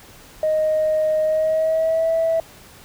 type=tone with pitch glide; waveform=sine; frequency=622 to 654.4 Hz; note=D#5 to E5; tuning=-1 to -13 cents; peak=-15 dBFS; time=0.43-2.4 s; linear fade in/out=2 ms; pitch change=+88 cents; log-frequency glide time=1.23-2.1 s; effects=tanh soft clip ceiling -12 dBFS + pink hiss -45 dBFS RMS until 2.84 s